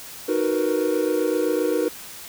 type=chord; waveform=triangle; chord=B major seventh; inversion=first; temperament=equal; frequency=311.1 / 370 / 466.2 / 493.9 Hz; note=D#4 / F#4 / A#4 / B4; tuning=0 / 0 / 0 / 0 cents; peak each=-23 / -24 / -22 / -24 dBFS; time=0.28-1.89 s; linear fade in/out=10 ms; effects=white hiss -39 dBFS RMS until 2.28 s